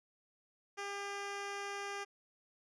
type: tone with low-pass filter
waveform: 10% pulse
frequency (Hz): 401.3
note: G4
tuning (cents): +41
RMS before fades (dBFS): -42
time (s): 0.77-2.05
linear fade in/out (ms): 20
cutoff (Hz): 6700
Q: 0.83
effects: none